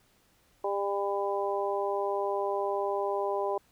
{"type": "harmonic tone", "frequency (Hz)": 199.9, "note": "G3", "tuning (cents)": 34, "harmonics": [2, 3, 4, 5], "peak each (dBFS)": [-31, -33, -34, -35], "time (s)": [0.64, 3.58], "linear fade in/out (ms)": 5, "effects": ["pink hiss -66 dBFS RMS until 3.71 s"]}